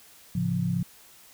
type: chord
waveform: sine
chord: A augmented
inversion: none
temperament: equal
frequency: 110 / 138.59 / 174.61 Hz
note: A2 / C#3 / E#3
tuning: 0 / 0 / 0 cents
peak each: -31 / -30 / -26 dBFS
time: 0.35-0.83 s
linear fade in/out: 5 ms
effects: white hiss -53 dBFS RMS until 1.33 s